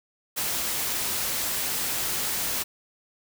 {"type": "noise", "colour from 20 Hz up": "white", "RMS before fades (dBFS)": -28, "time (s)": [0.36, 2.64], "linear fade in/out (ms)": 20, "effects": []}